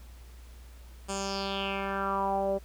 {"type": "tone with low-pass filter sweep", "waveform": "10% pulse", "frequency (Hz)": 196, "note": "G3", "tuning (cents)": 0, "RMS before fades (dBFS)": -31, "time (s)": [1.08, 2.59], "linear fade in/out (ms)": 20, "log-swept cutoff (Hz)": [8300, 510], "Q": 4.3, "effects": ["added 60 Hz sine -46 dBFS peak until 2.64 s", "pink hiss -58 dBFS RMS until 2.64 s"]}